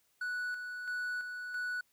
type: tone with tremolo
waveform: triangle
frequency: 1477 Hz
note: F#6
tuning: 3 cents flat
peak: -32 dBFS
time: 0.21-1.81 s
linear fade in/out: 5 ms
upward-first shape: square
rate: 1.5 Hz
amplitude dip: 45%
effects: white hiss -73 dBFS RMS until 1.92 s